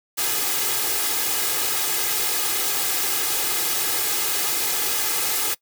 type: noise with comb filter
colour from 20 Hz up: white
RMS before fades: -23 dBFS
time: 0.17-5.55 s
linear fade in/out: 20 ms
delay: 2.4 ms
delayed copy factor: +0.75
effects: noise-tail reverb RT60 0.1 s tail -22 dB re dry + high-pass 150 Hz 12 dB/octave